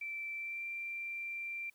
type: tone with pitch glide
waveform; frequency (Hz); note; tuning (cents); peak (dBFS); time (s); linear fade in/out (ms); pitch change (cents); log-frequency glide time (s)
sine; 2333 to 2360; D7 to D7; -12 to +8; -38; 0.01-1.7; 5; +20; 0.35-0.65
effects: white hiss -71 dBFS RMS until 1.74 s